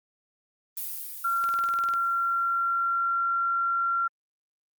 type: noise with exponential decay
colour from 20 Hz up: violet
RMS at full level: -32 dBFS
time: 0.77-3.17 s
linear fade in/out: 1 ms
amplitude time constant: 520 ms
type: tone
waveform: sine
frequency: 1372 Hz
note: F6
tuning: 31 cents flat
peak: -23 dBFS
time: 1.24-4.08 s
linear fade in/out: 10 ms
type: click train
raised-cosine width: 0.2 ms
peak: -22 dBFS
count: 11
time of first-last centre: 1.44-1.938 s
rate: 20.1 Hz
effects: Opus 32 kbps